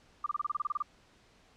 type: tone bursts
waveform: sine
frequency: 1190 Hz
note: D6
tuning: 22 cents sharp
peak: -28 dBFS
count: 12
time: 0.24-0.824 s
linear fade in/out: 5 ms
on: 23 ms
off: 28 ms
effects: pink hiss -63 dBFS RMS until 1.56 s + low-pass 6000 Hz 12 dB/octave